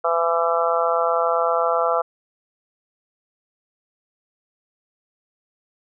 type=harmonic tone; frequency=167.8 Hz; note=E3; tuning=31 cents sharp; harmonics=3 / 4 / 5 / 6 / 7 / 8; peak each=-23 / -22 / -27 / -29 / -24 / -25 dBFS; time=0.04-2.02 s; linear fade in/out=10 ms; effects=none